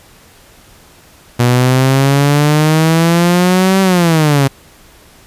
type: exponential two-way sweep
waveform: sawtooth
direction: up then down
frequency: 120.6 to 193.5 to 134.3 Hz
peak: -4 dBFS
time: 1.39-4.48 s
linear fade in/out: 10 ms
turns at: 3.81 s
effects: pink hiss -43 dBFS RMS until 5.26 s + resampled to 32000 Hz